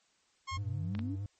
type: tone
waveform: sawtooth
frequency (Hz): 1075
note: C6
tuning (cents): +47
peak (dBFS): -33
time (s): 0.47-0.58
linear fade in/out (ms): 20
type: exponential sweep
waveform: sine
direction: up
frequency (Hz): 83.7 to 307.5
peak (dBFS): -36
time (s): 0.51-1.16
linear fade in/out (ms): 20
type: tone with vibrato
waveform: triangle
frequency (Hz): 98.3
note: G2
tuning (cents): +5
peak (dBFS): -33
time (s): 0.57-1.26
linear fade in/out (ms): 0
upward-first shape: triangle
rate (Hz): 6.4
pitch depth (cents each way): 72
type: clicks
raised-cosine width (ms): 0.3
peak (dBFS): -27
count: 2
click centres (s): 0.951 / 0.992
effects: white hiss -71 dBFS RMS until 1.39 s + MP3 32 kbps